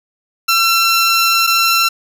15% pulse tone pair in turn, 1352 / 1352 Hz, E6 / E6, +43 / +43 cents, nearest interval unison, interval 0 cents, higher neither, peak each -4 dBFS, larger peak neither, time 0.48-1.47 / 1.47-1.89 s, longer first, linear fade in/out 10 ms, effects none

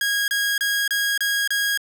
sawtooth tone bursts, 1641 Hz, G#6, 21 cents flat, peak -16 dBFS, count 6, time 0.01-1.775 s, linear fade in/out 2 ms, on 270 ms, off 29 ms, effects none

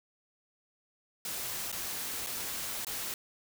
white noise with dropouts, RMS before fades -37 dBFS, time 1.25-3.14 s, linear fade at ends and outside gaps 1 ms, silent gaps 1.717-1.726 / 2.264-2.27 / 2.848-2.868 s, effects none

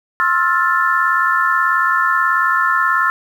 sine chord, F major seventh, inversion second, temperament equal with one note detuned, 1064.2 / 1318.5 / 1396.9 / 1760 Hz, C6 / E6 / F6 / A6, +29 / 0 / 0 / 0 cents, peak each -18 dBFS, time 0.2-3.1 s, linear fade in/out 0 ms, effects 7-bit

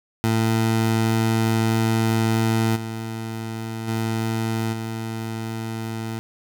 20% pulse tone with level steps, 112.3 Hz, A2, 36 cents sharp, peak -13 / -23 / -17 / -22 dBFS, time 0.24-6.19 s, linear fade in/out 0 ms, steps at 2.75 / 3.87 / 4.72 s, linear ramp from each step 20 ms, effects none

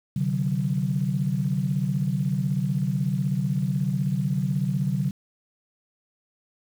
sine tone cluster, 132.9 / 149 / 187.6 Hz, C3 / D3 / F#3, +27 / +25 / +24 cents, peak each -26 dBFS, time 0.16-5.11 s, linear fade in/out 5 ms, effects tanh soft clip ceiling -12 dBFS + 8-bit

